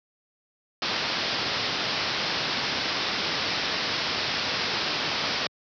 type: low-pass noise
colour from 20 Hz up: white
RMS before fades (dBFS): -28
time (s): 0.82-5.47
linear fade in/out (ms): 2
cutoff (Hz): 5400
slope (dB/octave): 96
effects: high-pass 100 Hz 12 dB/octave